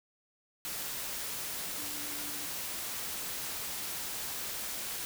sine tone in noise, 293.7 Hz, D4, in tune, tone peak -49 dBFS, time 1.78-2.46 s, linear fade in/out 0 ms, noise white, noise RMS -38 dBFS, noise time 0.65-5.05 s, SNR -14 dB, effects none

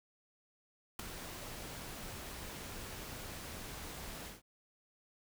pink noise with ADSR envelope, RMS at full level -37 dBFS, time 0.99-4.42 s, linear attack 4 ms, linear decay 8 ms, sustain -9 dB, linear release 160 ms, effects none

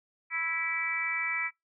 harmonic tone with a mistuned harmonic, 330 Hz, E4, 2 cents sharp, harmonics 3 / 4 / 5 / 6 / 7, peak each -43 / -38 / -43 / -33 / -31 dBFS, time 0.3-1.51 s, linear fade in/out 50 ms, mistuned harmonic 6, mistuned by -15 cents, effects noise-tail reverb RT60 0.2 s tail -25 dB re dry

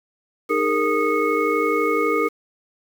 sine tone cluster, 309.1 / 410.1 / 462.1 / 1236 / 2189 Hz, D#4 / G#4 / A#4 / D#6 / C#7, -11 / -22 / -15 / -12 / -22 cents, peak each -25 / -24 / -22 / -23 / -26 dBFS, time 0.49-2.29 s, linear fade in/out 20 ms, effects 7-bit

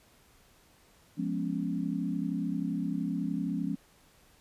sine chord, C# dominant seventh, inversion first, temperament equal, 174.61 / 207.7 / 246.9 / 277.2 Hz, E#3 / G#3 / B3 / C#4, 0 / 0 / 0 / 0 cents, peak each -34 / -35 / -37 / -34 dBFS, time 1.17-3.76 s, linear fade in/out 20 ms, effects pink hiss -62 dBFS RMS until 4.4 s + resampled to 32000 Hz

